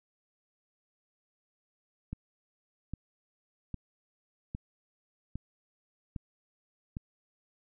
click train, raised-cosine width 5 ms, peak -24 dBFS, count 7, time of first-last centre 2.13-6.969 s, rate 1.24 Hz, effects none

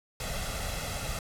pink noise with comb filter, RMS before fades -34 dBFS, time 0.2-1.19 s, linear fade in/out 2 ms, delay 1.5 ms, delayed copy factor +0.65, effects low-pass 12000 Hz 12 dB/octave

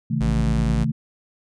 sine chord, A diminished, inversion first, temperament just, 132 / 158.4 / 220 Hz, C3 / Eb3 / A3, +16 / +31 / 0 cents, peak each -24 dBFS, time 0.1-0.92 s, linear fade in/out 10 ms
square tone, 56 Hz, A1, 31 cents sharp, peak -22 dBFS, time 0.2-0.85 s, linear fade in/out 20 ms
effects resampled to 22050 Hz

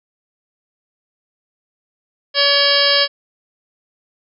harmonic tone with a mistuned harmonic, 567 Hz, C#5, 39 cents sharp, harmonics 1 / 2 / 3 / 4 / 5 / 6 / 7 / 8 / 9, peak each -19 / -24 / -20 / -24 / -23 / -19 / -21 / -19 / -18 dBFS, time 2.34-3.08 s, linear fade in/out 50 ms, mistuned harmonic 6, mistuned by -92 cents, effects none

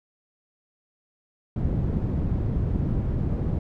white low-pass noise, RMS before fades -25 dBFS, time 1.56-3.59 s, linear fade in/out 2 ms, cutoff 150 Hz, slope 12 dB/octave, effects none

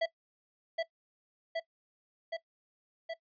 square tone with echo, 659.3 Hz, E5, in tune, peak -28 dBFS, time 0.01-0.06 s, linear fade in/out 10 ms, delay 770 ms, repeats 4, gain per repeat -2 dB, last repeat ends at 3.14 s, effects noise-tail reverb RT60 0.1 s tail -19 dB re dry + resampled to 11025 Hz

